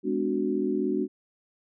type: chord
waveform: sine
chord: G# half-diminished seventh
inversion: none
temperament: equal with one note detuned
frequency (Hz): 207.7 / 253.4 / 293.7 / 370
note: G#3 / B3 / D4 / F#4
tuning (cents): 0 / +45 / 0 / 0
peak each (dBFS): -31 / -31 / -29 / -28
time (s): 0.03-1.08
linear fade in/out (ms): 50
effects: none